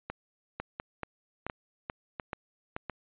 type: two click trains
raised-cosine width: 0.5 ms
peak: -20 / -19 dBFS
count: 5 / 6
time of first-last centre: 0.1-2.897 / 0.6-2.765 s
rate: 1.43 / 2.31 Hz
effects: resampled to 8000 Hz